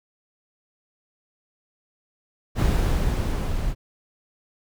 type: noise with level ramp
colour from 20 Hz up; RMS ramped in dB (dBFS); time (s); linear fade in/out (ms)
brown; -18 to -27; 2.55-3.75; 50
effects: none